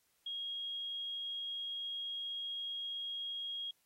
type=tone; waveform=sine; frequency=3276 Hz; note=G#7; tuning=24 cents flat; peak=-38 dBFS; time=0.26-3.71 s; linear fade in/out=5 ms; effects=white hiss -75 dBFS RMS until 3.85 s + AAC 48 kbps